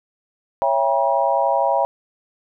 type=chord; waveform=sine; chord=C# diminished seventh; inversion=none; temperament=just; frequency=554.4 / 665.2 / 798.3 / 957.9 Hz; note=C#5 / E5 / G5 / Bb5; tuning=0 / +16 / +31 / +47 cents; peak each=-21 dBFS; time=0.62-1.85 s; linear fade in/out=0 ms; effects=none